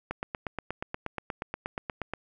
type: click train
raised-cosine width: 0.5 ms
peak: -17 dBFS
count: 18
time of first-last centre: 0.11-2.136 s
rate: 8.39 Hz
effects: none